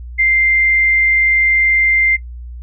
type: tone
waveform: sine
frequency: 2093 Hz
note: C7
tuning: in tune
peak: -10 dBFS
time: 0.18-2.17 s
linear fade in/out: 20 ms
effects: noise-tail reverb RT60 0.1 s tail -18 dB re dry + added 60 Hz sine -27 dBFS peak until 2.62 s